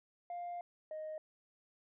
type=tone pair in turn; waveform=sine; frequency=701 / 621.8 Hz; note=F5 / D#5; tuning=+6 / -1 cents; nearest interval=major second; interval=207 cents; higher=first; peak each=-38 / -39 dBFS; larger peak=first; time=0.3-0.61 / 0.91-1.18 s; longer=first; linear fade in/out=2 ms; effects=tanh soft clip ceiling -38 dBFS